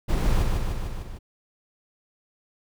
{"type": "noise with echo", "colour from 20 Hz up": "brown", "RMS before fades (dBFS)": -22, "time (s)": [0.08, 0.44], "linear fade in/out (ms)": 20, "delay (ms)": 150, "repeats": 5, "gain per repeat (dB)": -3, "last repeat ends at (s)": 1.19, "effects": []}